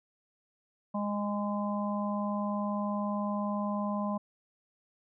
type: harmonic tone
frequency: 205.6 Hz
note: G#3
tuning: 17 cents flat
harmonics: 1 / 3 / 4 / 5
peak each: -31 / -37 / -41 / -37 dBFS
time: 0.94-4.18 s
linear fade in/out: 10 ms
effects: none